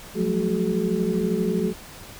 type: tone cluster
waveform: sine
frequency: 176.1 / 188.7 / 218.5 / 372.5 / 428.3 Hz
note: F3 / F#3 / A3 / F#4 / A4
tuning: +15 / +34 / -12 / +12 / -47 cents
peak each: -27 dBFS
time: 0.14-1.74 s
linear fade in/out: 50 ms
effects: pink hiss -42 dBFS RMS until 2.19 s